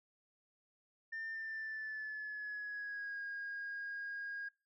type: tone with pitch glide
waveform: sine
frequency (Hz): 1800 to 1631.6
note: A6 to G#6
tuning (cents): +39 to -31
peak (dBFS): -39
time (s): 1.12-4.49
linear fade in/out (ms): 10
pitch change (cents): -170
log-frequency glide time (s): 1.3-3.22
effects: noise-tail reverb RT60 0.3 s tail -23 dB re dry + tanh soft clip ceiling -37 dBFS